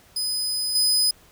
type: tone with level steps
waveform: sawtooth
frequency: 5010 Hz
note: D#8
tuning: 11 cents sharp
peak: -21 / -15 dBFS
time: 0.16-1.11 s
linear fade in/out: 5 ms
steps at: 0.75 s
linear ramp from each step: 5 ms
effects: pink hiss -54 dBFS RMS until 1.31 s